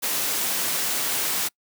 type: noise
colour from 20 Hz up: white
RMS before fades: -25 dBFS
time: 0.02-1.49 s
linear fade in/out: 20 ms
effects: noise-tail reverb RT60 0.1 s tail -26 dB re dry + high-pass 150 Hz 12 dB/octave